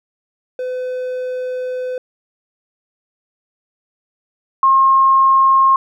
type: tone pair in turn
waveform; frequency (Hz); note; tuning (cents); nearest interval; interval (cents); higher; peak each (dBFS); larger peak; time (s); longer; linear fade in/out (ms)
triangle / sine; 506 / 1072.2; B4 / C6; +42 / +42; octave + minor second; 1300; second; -18 / -8; second; 0.59-1.98 / 4.63-5.76; first; 2
effects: none